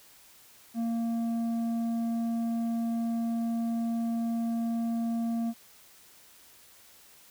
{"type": "tone with low-pass filter", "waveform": "square", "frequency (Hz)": 230.6, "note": "A#3", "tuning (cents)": -19, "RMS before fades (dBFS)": -30, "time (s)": [0.74, 5.54], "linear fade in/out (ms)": 50, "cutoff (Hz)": 500, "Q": 1.4, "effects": ["white hiss -56 dBFS RMS until 7.3 s"]}